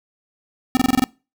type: tone bursts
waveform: square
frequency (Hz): 257.5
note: C4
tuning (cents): -28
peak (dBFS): -13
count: 7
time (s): 0.75-1.04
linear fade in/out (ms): 0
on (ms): 20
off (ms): 25
effects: noise-tail reverb RT60 0.3 s tail -24 dB re dry